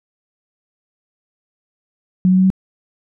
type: tone with pitch steps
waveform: sine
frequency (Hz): 184.2 / 185.8 / 187.42 / 189.05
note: F#3 / F#3 / F#3 / F#3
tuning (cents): -7 / +7 / +23 / +38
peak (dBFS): -9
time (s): 2.25-2.502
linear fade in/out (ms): 0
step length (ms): 63
effects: none